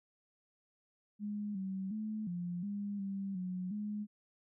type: tone with pitch steps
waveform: sine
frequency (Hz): 207.4 / 191.1 / 215.5 / 175.7 / 203 / 196 / 182.8 / 209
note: G#3 / G3 / A3 / F3 / G#3 / G3 / F#3 / G#3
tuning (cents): -2 / -44 / -36 / +11 / -39 / 0 / -21 / +11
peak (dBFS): -36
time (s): 1.19-4.07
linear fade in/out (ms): 50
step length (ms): 360
effects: none